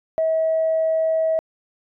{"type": "tone", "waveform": "sine", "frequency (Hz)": 643, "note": "E5", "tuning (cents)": -43, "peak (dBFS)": -16, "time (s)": [0.18, 1.39], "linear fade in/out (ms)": 0, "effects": ["tanh soft clip ceiling -12 dBFS"]}